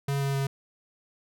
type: tone with pitch steps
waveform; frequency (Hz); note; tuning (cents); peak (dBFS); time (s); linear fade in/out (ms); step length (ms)
square; 139.6 / 138.4 / 137.2; C#3 / C#3 / C#3; +13 / -2 / -17; -26; 0.08-0.47; 5; 130
effects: none